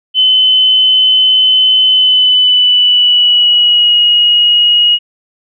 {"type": "tone with pitch glide", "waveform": "sine", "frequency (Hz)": [3039, 2890], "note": ["F#7", "F#7"], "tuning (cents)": [46, -41], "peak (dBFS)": -5, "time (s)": [0.14, 4.99], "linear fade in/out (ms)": 50, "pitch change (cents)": -87, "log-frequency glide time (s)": [1.87, 3.99], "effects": []}